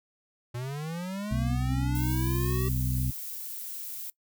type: linear sweep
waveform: square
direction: up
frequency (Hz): 117.7 to 385.9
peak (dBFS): -33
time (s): 0.54-2.69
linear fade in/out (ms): 10
type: harmonic tone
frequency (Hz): 63.3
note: B1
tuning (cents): +43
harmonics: 1 / 2 / 3 / 4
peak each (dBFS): -30 / -28 / -40 / -38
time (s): 1.31-3.11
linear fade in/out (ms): 5
type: noise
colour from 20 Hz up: violet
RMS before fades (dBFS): -38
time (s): 1.95-4.1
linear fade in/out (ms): 2
effects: noise-tail reverb RT60 0.1 s tail -21 dB re dry